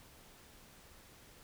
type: silence
effects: pink hiss -59 dBFS RMS until 1.43 s